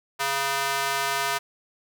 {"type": "tone with high-pass filter", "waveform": "square", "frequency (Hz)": 138, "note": "C#3", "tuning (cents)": -7, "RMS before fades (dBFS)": -26, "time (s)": [0.19, 1.39], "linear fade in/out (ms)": 20, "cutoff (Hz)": 1000, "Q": 1.1, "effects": []}